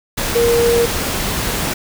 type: tone in noise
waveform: sine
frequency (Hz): 470.2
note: A#4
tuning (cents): +15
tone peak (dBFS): -11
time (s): 0.35-0.86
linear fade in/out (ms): 10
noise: pink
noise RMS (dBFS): -20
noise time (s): 0.17-1.74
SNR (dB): +6
effects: none